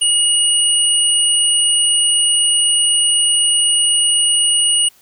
sine tone pair together, 2884 / 9156 Hz, F#7 / D9, -45 / -45 cents, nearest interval octave + minor sixth, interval 2000 cents, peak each -14 dBFS, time 0.01-4.89 s, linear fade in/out 10 ms, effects white hiss -51 dBFS RMS until 5.01 s

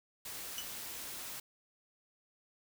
white noise, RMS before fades -44 dBFS, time 0.25-1.4 s, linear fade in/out 5 ms
35% pulse tone with exponential decay, 2960 Hz, F#7, in tune, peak -33 dBFS, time 0.58-0.68 s, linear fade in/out 2 ms, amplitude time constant 20 ms
effects none

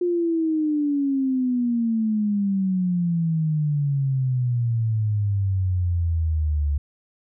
sine exponential sweep, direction down, 356.7 to 71.1 Hz, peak -19 dBFS, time 0.01-6.78 s, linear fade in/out 5 ms, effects none

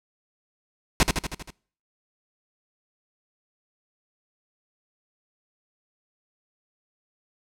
pink noise with echo, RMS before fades -17 dBFS, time 1-1.03 s, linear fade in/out 0 ms, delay 79 ms, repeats 6, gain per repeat -4 dB, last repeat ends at 1.504 s, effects noise-tail reverb RT60 0.5 s tail -24 dB re dry + low-pass 10000 Hz 12 dB/octave

